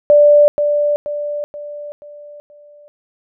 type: tone with echo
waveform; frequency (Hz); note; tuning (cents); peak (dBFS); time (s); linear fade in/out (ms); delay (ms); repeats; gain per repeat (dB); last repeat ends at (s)
sine; 587.3; D5; 0; -5; 0.1-0.48; 0; 480; 5; -7; 2.88
effects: none